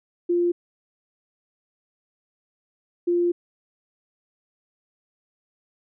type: tone pair in turn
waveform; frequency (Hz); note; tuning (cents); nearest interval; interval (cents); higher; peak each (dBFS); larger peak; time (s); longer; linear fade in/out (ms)
sine; 348.5 / 348.5; F4 / F4; -4 / -4; unison; 0; neither; -18; neither; 0.29-0.52 / 3.07-3.32; second; 10
effects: none